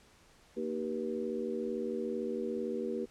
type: harmonic tone with a mistuned harmonic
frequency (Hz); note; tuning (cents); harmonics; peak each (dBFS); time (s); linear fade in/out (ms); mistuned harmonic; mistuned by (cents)
77.78; D#2; 0; 3 / 4 / 5 / 6; -38 / -42 / -37 / -38; 0.56-3.06; 20; 6; +57
effects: pink hiss -62 dBFS RMS until 3.1 s + low-pass 9000 Hz 12 dB/octave